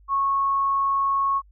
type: tone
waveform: sine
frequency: 1100 Hz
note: C#6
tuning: 14 cents flat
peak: -19 dBFS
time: 0.08-1.42 s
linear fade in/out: 50 ms
effects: added 50 Hz sine -50 dBFS peak until 1.51 s